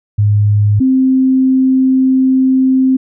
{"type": "tone pair in turn", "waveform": "sine", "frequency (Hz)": [103.83, 261.6], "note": ["G#2", "C4"], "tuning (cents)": [0, 0], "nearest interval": "octave + major third", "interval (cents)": 1600, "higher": "second", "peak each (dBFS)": -7, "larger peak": "neither", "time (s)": [[0.18, 0.8], [0.8, 2.97]], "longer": "second", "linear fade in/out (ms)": 10, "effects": []}